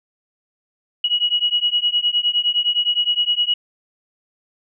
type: beating tone pair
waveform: sine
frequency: 2906 / 2915.7 Hz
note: F#7 / F#7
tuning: -32 / -26 cents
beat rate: 9.7 Hz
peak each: -19 dBFS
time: 1.04-3.54 s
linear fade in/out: 5 ms
effects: none